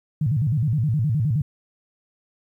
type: tone with vibrato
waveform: sine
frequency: 130.81 Hz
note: C3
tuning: in tune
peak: -18 dBFS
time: 0.21-1.42 s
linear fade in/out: 5 ms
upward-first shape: square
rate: 9.6 Hz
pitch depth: 270 cents each way
effects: 10-bit